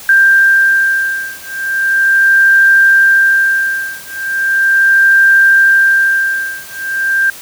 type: beating tone pair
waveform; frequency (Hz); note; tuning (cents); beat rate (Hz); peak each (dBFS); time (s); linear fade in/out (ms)
sine; 1583 / 1583.38; G6 / G6; +17 / +17; 0.38; -10; 0.09-7.3; 2
effects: white hiss -32 dBFS RMS until 7.41 s